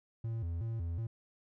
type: tone with vibrato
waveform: triangle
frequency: 98 Hz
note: G2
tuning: in tune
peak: -32 dBFS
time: 0.24-1.07 s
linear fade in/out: 5 ms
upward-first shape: square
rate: 2.7 Hz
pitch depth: 260 cents each way
effects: none